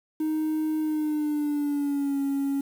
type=tone with pitch glide; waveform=triangle; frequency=311.4 to 277.4 Hz; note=D#4 to C#4; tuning=+2 to +1 cents; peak=-21 dBFS; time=0.2-2.61 s; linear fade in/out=5 ms; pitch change=-201 cents; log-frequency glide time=0.79-2.2 s; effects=tanh soft clip ceiling -18 dBFS + 8-bit